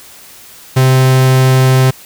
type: tone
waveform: 45% pulse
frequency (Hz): 130.4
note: C3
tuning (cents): -5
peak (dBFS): -6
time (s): 0.76-1.91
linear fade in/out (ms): 10
effects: white hiss -37 dBFS RMS until 2.05 s